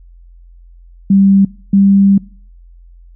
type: tone pair in turn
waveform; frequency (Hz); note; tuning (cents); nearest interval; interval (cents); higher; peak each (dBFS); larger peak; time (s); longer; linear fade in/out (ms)
sine; 196 / 197.36; G3 / G3; 0 / +12; unison; 12; second; -5; neither; 1.1-1.45 / 1.73-2.18; second; 5
effects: noise-tail reverb RT60 0.5 s tail -23 dB re dry + added 43 Hz sine -37 dBFS peak until 3.15 s